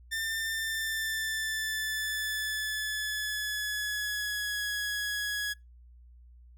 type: tone with pitch glide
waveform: sawtooth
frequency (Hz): 1793 to 1672.9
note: A6 to G#6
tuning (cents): +32 to +12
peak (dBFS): -27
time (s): 0.11-5.54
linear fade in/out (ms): 20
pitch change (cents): -120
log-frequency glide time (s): 0.49-4.63
effects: noise-tail reverb RT60 0.2 s tail -24 dB re dry + added 60 Hz sine -51 dBFS peak until 6.57 s